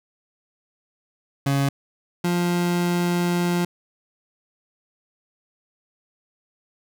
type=tone pair in turn; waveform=30% pulse; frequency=139 / 175.13 Hz; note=C#3 / F3; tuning=+5 / +5 cents; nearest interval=major third; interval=400 cents; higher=second; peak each=-16 / -17 dBFS; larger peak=first; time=1.46-1.69 / 2.24-3.65 s; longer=second; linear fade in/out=5 ms; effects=none